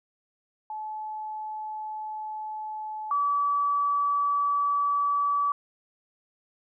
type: tone pair in turn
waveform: sine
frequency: 861 / 1148.2 Hz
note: A5 / D6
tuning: -38 / -39 cents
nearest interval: perfect fourth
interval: 499 cents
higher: second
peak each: -32 / -22 dBFS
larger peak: second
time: 0.7-3.11 / 3.11-5.52 s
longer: neither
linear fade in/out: 2 ms
effects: none